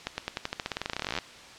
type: accelerating click train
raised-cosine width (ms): 0.2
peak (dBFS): -12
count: 27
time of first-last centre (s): 0.07-1.187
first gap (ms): 110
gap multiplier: 0.91
effects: white hiss -47 dBFS RMS until 1.58 s + low-pass 5000 Hz 12 dB/octave